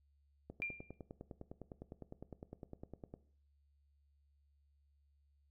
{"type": "click train", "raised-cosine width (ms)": 2, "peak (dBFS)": -34, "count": 27, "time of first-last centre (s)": [0.5, 3.14], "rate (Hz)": 9.85}
{"type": "tone with exponential decay", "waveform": "sine", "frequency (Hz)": 2385, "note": "D7", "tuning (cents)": 26, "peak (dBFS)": -34, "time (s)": [0.62, 0.94], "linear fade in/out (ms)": 0, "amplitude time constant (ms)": 68}
{"effects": ["noise-tail reverb RT60 0.5 s tail -17 dB re dry", "added 71 Hz sine -70 dBFS peak until 5.5 s"]}